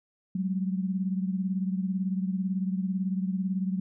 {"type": "beating tone pair", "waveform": "sine", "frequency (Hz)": [186.2, 204.2], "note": ["F#3", "G#3"], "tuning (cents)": [11, -29], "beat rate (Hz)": 18, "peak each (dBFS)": [-27, -33], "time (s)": [0.35, 3.8], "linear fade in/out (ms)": 5, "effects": []}